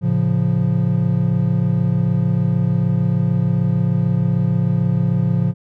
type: chord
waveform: triangle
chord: A augmented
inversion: none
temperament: equal with one note detuned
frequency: 111.99 / 138.59 / 174.61 Hz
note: A2 / C#3 / E#3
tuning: +31 / 0 / 0 cents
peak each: -18 / -17 / -16 dBFS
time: 0.01-5.54 s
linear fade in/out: 50 ms
effects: none